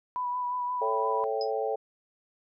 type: tone with vibrato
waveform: sine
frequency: 987.8 Hz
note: B5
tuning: in tune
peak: -28 dBFS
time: 0.16-1.24 s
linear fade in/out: 0 ms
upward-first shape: sine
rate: 5.7 Hz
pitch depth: 20 cents each way
type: chord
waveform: sine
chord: A dominant seventh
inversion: none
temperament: equal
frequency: 440 / 554.4 / 659.3 / 784 Hz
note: A4 / C#5 / E5 / G5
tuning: 0 / 0 / 0 / 0 cents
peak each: -30 / -33 / -36 / -33 dBFS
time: 0.81-1.76 s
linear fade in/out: 10 ms
type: tone with exponential decay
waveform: sine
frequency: 5050 Hz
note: D#8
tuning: 25 cents sharp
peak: -31 dBFS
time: 1.41-1.51 s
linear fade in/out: 2 ms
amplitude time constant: 21 ms
effects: none